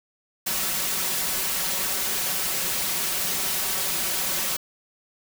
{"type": "noise with comb filter", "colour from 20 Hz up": "white", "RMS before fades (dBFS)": -26, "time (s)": [0.46, 4.57], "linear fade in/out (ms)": 10, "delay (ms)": 5.3, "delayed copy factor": 0.6, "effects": []}